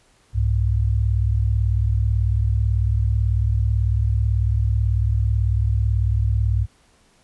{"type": "tone pair together", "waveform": "sine", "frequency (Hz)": [65.41, 103.55], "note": ["C2", "G#2"], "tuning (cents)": [0, -5], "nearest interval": "minor sixth", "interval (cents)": 795, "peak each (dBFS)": -19, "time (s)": [0.33, 6.67], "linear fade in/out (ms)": 50, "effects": ["pink hiss -58 dBFS RMS until 7.23 s", "resampled to 24000 Hz"]}